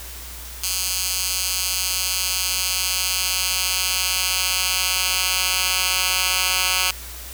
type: tone with high-pass filter sweep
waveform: 10% pulse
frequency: 185 Hz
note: F#3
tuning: in tune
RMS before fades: -22 dBFS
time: 0.63-6.91 s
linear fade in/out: 5 ms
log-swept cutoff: 4900 to 2300 Hz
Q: 0.84
effects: added 60 Hz sine -37 dBFS peak until 7.33 s + white hiss -37 dBFS RMS until 7.33 s